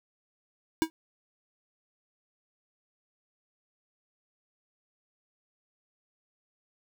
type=tone with exponential decay; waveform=square; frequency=321.3 Hz; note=E4; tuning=44 cents flat; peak=-18 dBFS; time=0.82-0.9 s; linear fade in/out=0 ms; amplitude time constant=16 ms; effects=none